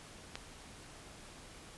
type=click; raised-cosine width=0.2 ms; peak=-22 dBFS; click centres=0.355 s; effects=pink hiss -53 dBFS RMS until 1.77 s + resampled to 24000 Hz